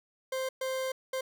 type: tone bursts at uneven times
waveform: 40% pulse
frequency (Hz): 523.3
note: C5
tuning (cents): 0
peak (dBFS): -30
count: 3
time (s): 0.32-0.49 / 0.61-0.92 / 1.13-1.21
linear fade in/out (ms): 5
effects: none